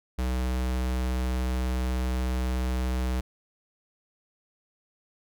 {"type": "tone", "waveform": "square", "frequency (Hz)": 63.1, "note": "B1", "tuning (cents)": 38, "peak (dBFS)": -26, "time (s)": [0.18, 3.21], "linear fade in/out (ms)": 10, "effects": []}